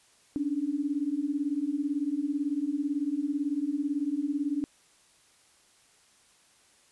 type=beating tone pair; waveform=sine; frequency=277.2 / 295.2 Hz; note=C#4 / D4; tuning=0 / +9 cents; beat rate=18 Hz; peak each=-31 / -29 dBFS; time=0.36-4.64 s; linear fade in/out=0 ms; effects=white hiss -62 dBFS RMS until 6.91 s + resampled to 24000 Hz